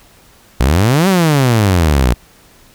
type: exponential two-way sweep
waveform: sawtooth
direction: up then down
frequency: 57 to 198.2 to 57 Hz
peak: -5 dBFS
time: 0.6-2.14 s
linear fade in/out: 5 ms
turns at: 1.08 s
effects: pink hiss -46 dBFS RMS until 2.74 s